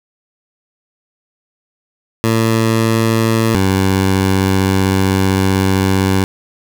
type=tone pair in turn; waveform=15% pulse; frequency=112.6 / 95.63 Hz; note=A2 / G2; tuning=+40 / -42 cents; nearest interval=minor third; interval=282 cents; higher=first; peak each=-5 dBFS; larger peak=neither; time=2.24-3.55 / 3.55-6.24 s; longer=second; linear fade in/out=0 ms; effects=none